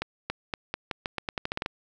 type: accelerating click train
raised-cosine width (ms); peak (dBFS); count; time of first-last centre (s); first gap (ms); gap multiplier
0.3; -13; 14; 0.02-1.661; 280; 0.85
effects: none